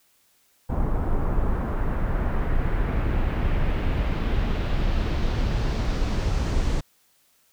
brown noise with low-pass filter sweep, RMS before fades -23 dBFS, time 0.69-6.81 s, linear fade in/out 10 ms, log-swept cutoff 1000 to 7000 Hz, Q 1.3, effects white hiss -63 dBFS RMS until 7.52 s

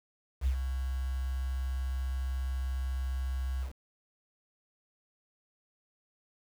sine tone with ADSR envelope, 65.3 Hz, C2, 3 cents flat, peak -22 dBFS, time 0.41-3.73 s, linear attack 57 ms, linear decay 80 ms, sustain -8 dB, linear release 110 ms, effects tanh soft clip ceiling -21 dBFS + 8-bit

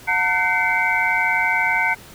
sine tone cluster, 725 / 906 / 1516 / 2087 / 2275 Hz, F#5 / A#5 / F#6 / C7 / C#7, -35 / -50 / +42 / -5 / +44 cents, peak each -28 / -23 / -22 / -21 / -23 dBFS, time 0.07-1.95 s, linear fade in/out 20 ms, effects pink hiss -43 dBFS RMS until 2.14 s

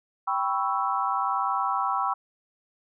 sine chord, C# half-diminished seventh, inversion second, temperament equal, 784 / 987.8 / 1108.7 / 1318.5 Hz, G5 / B5 / C#6 / E6, 0 / 0 / 0 / 0 cents, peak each -29 dBFS, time 0.27-2.14 s, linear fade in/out 10 ms, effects none

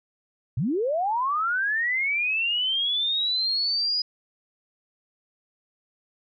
sine linear sweep, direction up, 99.5 to 4963 Hz, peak -22 dBFS, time 0.57-4.02 s, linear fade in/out 5 ms, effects none

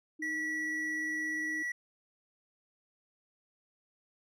sine tone with vibrato, 310 Hz, D#4, 6 cents flat, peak -40 dBFS, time 0.19-1.63 s, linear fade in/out 10 ms, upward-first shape sine, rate 17 Hz, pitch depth 8 cents each way
triangle tone, 1942 Hz, B6, 30 cents flat, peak -31 dBFS, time 0.22-1.72 s, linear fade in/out 5 ms
effects none

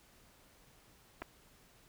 clicks, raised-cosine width 0.5 ms, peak -27 dBFS, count 2, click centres 1.219 / 1.222 s, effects pink hiss -64 dBFS RMS until 1.88 s

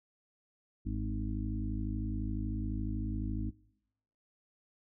harmonic tone with a mistuned harmonic, 51.91 Hz, G#1, in tune, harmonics 1 / 2 / 4 / 5 / 6, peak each -35 / -38 / -41 / -42 / -43 dBFS, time 0.85-3.51 s, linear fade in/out 20 ms, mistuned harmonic 2, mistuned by +34 cents, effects noise-tail reverb RT60 0.9 s tail -24 dB re dry

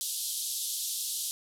white band-pass noise, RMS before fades -34 dBFS, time 0.01-1.31 s, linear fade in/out 0 ms, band 3300 to 13000 Hz, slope 48 dB/octave, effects none

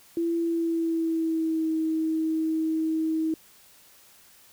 sine tone with pitch glide, 336 to 318.8 Hz, E4 to D#4, +33 to +42 cents, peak -23 dBFS, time 0.17-3.34 s, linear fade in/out 2 ms, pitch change -91 cents, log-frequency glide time 0.37-1.71 s, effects white hiss -55 dBFS RMS until 4.52 s

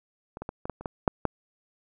clicks, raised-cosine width 1 ms, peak -24 / -22 / -19 / -20 / -16 / -27 / -16 / -6 / -9 dBFS, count 9, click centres 0.371 / 0.42 / 0.491 / 0.655 / 0.697 / 0.81 / 0.858 / 1.078 / 1.253 s, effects none

